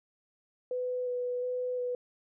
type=tone with vibrato; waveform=sine; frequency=496.9 Hz; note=B4; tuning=11 cents sharp; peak=-30 dBFS; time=0.71-1.95 s; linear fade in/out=2 ms; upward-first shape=square; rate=1.4 Hz; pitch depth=11 cents each way; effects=none